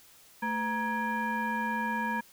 sine tone with frequency modulation, 942 Hz, A#5, 18 cents sharp, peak -28 dBFS, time 0.42-2.21 s, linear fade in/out 10 ms, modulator 721 Hz, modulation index 1.2, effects white hiss -57 dBFS RMS until 2.32 s

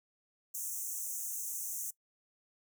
pink high-pass noise, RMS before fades -39 dBFS, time 0.54-1.91 s, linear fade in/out 10 ms, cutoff 6000 Hz, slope 96 dB/octave, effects noise-tail reverb RT60 0.1 s tail -20 dB re dry

